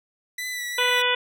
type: tone with vibrato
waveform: sawtooth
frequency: 1975.5 Hz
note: B6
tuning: in tune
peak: -25 dBFS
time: 0.38-1.02 s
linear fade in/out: 5 ms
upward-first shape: sine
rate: 2.6 Hz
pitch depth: 28 cents each way
type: harmonic tone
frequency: 493.9 Hz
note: B4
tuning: in tune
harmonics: 1 / 2 / 3 / 4 / 5 / 6 / 7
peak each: -27 / -27 / -27 / -27 / -27 / -27 / -27 dBFS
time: 0.78-1.15 s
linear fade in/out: 5 ms
effects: none